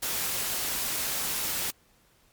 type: noise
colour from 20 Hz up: white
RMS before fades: -30 dBFS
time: 0.02-1.71 s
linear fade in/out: 10 ms
effects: pink hiss -63 dBFS RMS until 2.32 s + MP3 96 kbps